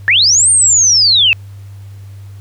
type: linear two-way sweep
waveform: sine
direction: up then down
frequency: 1661.2 to 8900 to 2550 Hz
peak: -6 dBFS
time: 0.08-1.33 s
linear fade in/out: 0 ms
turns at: 0.5 s
effects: added 99 Hz sine -29 dBFS peak until 2.4 s + pink hiss -49 dBFS RMS until 2.4 s